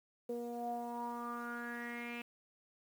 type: tone with low-pass filter sweep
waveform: sawtooth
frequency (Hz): 238.1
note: A#3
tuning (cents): +37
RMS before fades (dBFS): -42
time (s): 0.29-2.22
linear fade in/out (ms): 5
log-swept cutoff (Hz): 510 to 2600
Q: 8.1
effects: 10-bit

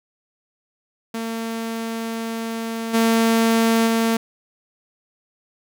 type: tone with level steps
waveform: sawtooth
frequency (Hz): 227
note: A#3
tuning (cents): -46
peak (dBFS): -21 / -11 / -13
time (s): 1.14-4.17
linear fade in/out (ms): 5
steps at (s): 2.93 / 3.86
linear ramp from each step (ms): 20
effects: none

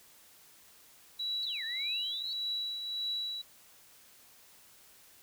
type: tone with tremolo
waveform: sine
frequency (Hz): 3919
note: B7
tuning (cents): -14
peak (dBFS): -31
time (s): 1.19-3.42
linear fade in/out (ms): 10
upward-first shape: triangle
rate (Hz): 1.7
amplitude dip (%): 50
type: exponential two-way sweep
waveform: sine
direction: down then up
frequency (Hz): 4480 to 1749 to 4480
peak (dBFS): -39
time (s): 1.43-2.33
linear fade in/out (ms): 0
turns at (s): 1.64
effects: white hiss -59 dBFS RMS until 5.22 s

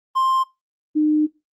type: tone pair in turn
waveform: triangle / sine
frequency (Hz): 1052 / 304.4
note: C6 / D#4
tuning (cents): +9 / -38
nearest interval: octave + major sixth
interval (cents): 2147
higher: first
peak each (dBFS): -14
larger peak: neither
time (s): 0.15-0.44 / 0.95-1.27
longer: second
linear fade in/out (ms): 20
effects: noise-tail reverb RT60 0.2 s tail -18 dB re dry + Opus 24 kbps

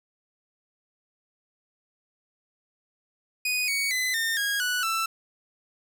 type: tone with pitch steps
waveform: sawtooth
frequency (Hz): 2484 / 2239 / 2018 / 1818.4 / 1638.8 / 1477 / 1331.1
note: D#7 / C#7 / B6 / A#6 / G#6 / F#6 / E6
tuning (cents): -3 / +17 / +37 / -43 / -24 / -3 / +16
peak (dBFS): -21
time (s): 3.45-5.06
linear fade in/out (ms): 5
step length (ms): 230
effects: none

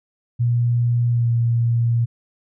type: tone with pitch glide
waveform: sine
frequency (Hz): 119.7 to 117.44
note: A#2 to A#2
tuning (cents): +46 to +13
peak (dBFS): -15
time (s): 0.39-2.06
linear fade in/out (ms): 20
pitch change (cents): -33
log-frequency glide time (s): 1.1-1.29
effects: none

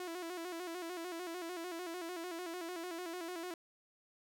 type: tone with vibrato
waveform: sawtooth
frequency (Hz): 346.7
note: F4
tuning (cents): -13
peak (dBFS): -37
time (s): 0-3.54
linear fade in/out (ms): 2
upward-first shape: square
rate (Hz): 6.7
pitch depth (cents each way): 78
effects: none

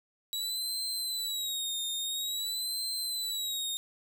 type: tone with vibrato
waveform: sawtooth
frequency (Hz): 3883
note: B7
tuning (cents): -30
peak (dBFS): -29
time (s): 0.33-3.77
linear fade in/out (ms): 0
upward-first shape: sine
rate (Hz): 0.49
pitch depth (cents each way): 100
effects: none

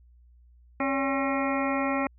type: harmonic tone with a mistuned harmonic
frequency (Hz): 270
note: C#4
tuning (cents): -45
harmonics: 1 / 2 / 3 / 4 / 5 / 7 / 8 / 9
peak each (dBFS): -28 / -31 / -33 / -34 / -35 / -36 / -37 / -38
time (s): 0.8-2.07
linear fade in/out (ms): 2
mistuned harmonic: 2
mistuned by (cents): +78
effects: added 60 Hz sine -53 dBFS peak until 2.18 s

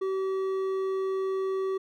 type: tone with hard clipping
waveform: triangle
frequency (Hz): 382.5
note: G4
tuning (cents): -42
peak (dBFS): -28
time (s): 0.01-1.78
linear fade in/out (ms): 10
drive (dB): 10
effects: none

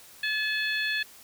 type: harmonic tone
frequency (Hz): 860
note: A5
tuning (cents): -40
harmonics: 2 / 3 / 4 / 5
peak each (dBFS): -28 / -32 / -34 / -36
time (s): 0.23-1.03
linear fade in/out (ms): 5
effects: white hiss -51 dBFS RMS until 1.23 s

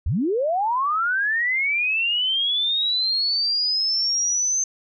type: linear sweep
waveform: sine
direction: up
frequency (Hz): 53.8 to 6272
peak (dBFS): -19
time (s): 0.06-4.64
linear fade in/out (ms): 5
effects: none

